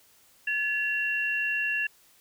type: tone pair together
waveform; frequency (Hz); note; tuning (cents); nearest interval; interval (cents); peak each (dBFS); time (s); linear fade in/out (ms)
sine; 1713 / 2735; A6 / F7; -47 / -37; minor sixth; 810; -28; 0.47-1.87; 5
effects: white hiss -60 dBFS RMS until 2.2 s